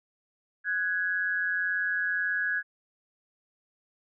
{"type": "tone pair together", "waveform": "sine", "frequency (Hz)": [1484, 1665.8], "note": ["F#6", "G#6"], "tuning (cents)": [5, 5], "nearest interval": "major second", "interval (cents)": 200, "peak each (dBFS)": [-31, -27], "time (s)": [0.64, 2.63], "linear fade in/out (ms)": 50, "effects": []}